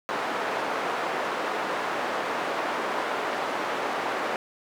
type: band-pass noise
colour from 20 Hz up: white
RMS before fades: -29 dBFS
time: 0.09-4.36 s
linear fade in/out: 0 ms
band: 360 to 1200 Hz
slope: 12 dB/octave
effects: none